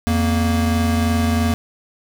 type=tone pair together; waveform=square; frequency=85.2 / 232.6 Hz; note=F2 / A#3; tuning=-42 / -4 cents; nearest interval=octave + perfect fourth; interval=1738 cents; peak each=-19 dBFS; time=0.07-1.54 s; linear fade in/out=0 ms; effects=none